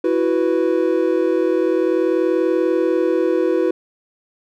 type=chord; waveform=triangle; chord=E suspended second; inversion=none; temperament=equal; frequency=329.6 / 370 / 493.9 Hz; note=E4 / F#4 / B4; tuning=0 / 0 / 0 cents; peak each=-17 / -17 / -18 dBFS; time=0.04-3.71 s; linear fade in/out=5 ms; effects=none